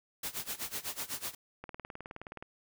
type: noise with tremolo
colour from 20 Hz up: white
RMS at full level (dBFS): -36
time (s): 0.23-1.35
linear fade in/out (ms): 5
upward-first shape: sine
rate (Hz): 8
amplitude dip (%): 90
type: click train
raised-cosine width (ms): 0.5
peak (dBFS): -28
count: 16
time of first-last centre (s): 1.64-2.425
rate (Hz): 19.1
effects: none